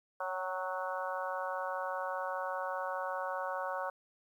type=harmonic tone with a mistuned harmonic; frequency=185 Hz; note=F#3; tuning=in tune; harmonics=3 / 4 / 5 / 6 / 7 / 8; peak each=-39 / -42 / -41 / -41 / -44 / -43 dBFS; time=0.2-3.9 s; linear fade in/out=5 ms; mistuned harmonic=4; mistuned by=+27 cents; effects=11-bit